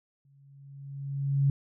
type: tone with exponential growth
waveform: sine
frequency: 139 Hz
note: C#3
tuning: 5 cents sharp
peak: -19 dBFS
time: 0.25-1.5 s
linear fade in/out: 2 ms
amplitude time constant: 270 ms
effects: none